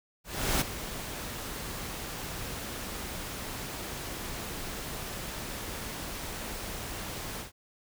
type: noise with ADSR envelope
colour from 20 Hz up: pink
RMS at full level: -26 dBFS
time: 0.24-7.52 s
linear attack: 370 ms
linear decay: 14 ms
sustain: -12 dB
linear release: 120 ms
effects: none